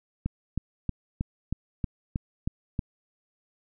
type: click train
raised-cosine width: 5 ms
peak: -15 dBFS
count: 9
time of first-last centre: 0.26-2.792 s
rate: 3.16 Hz
effects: none